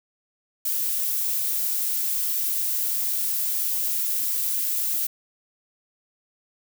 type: noise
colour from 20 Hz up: violet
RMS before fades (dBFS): -25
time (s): 0.65-5.07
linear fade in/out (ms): 5
effects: none